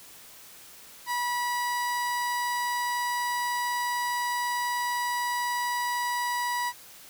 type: tone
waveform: 30% pulse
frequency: 973 Hz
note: B5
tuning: 26 cents flat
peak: -24 dBFS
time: 1.06-6.73 s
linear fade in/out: 50 ms
effects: white hiss -49 dBFS RMS until 7.09 s